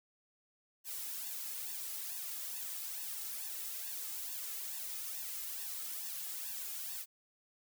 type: noise with flanger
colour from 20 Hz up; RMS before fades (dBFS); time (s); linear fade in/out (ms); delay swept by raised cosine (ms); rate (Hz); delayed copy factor
blue; -42; 0.84-7.06; 50; 1.1 to 2.4; 2.3; +1
effects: none